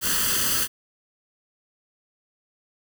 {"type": "noise with comb filter", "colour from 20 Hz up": "white", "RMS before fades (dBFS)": -23, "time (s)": [0.01, 0.68], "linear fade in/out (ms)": 50, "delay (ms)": 0.65, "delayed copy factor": 0.75, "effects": []}